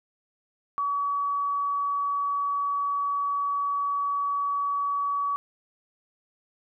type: tone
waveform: sine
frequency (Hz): 1136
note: C#6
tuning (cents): +42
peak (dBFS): -24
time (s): 0.78-5.36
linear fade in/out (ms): 0
effects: none